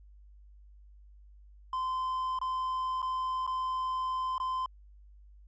triangle tone with dropouts, 1032 Hz, C6, 24 cents flat, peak -28 dBFS, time 1.73-4.66 s, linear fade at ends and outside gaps 2 ms, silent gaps 2.389-2.414 / 3.019-3.027 / 3.466-3.475 / 4.381-4.4 s, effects added 50 Hz sine -52 dBFS peak until 5.47 s + resampled to 16000 Hz

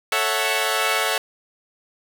10% pulse chord, F# minor seventh, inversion first, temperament equal, 440 / 554.4 / 659.3 / 740 Hz, A4 / C#5 / E5 / F#5, 0 / 0 / 0 / 0 cents, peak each -17 dBFS, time 0.12-1.18 s, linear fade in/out 2 ms, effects none

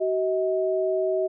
sine tone pair together, 378.2 / 636 Hz, F#4 / D#5, +38 / +38 cents, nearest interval major sixth, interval 900 cents, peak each -24 dBFS, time 0-1.28 s, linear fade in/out 20 ms, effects none

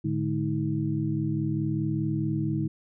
sine tone cluster, 108.7 / 149.2 / 213.8 / 319 Hz, A2 / D3 / A3 / D#4, -21 / +28 / -49 / +43 cents, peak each -32 / -28 / -33 / -30 dBFS, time 0.04-2.68 s, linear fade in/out 10 ms, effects none

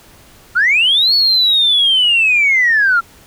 sine linear two-way sweep, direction up then down, 1343 to 4435 to 1343 Hz, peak -8 dBFS, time 0.55-3.01 s, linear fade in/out 20 ms, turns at 1.14 s, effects tanh soft clip ceiling -4 dBFS + pink hiss -44 dBFS RMS until 3.26 s

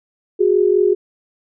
sine tone pair together, 366.2 / 411 Hz, F#4 / G#4, -18 / -18 cents, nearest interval major second, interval 200 cents, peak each -14 dBFS, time 0.39-0.95 s, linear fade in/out 20 ms, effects none

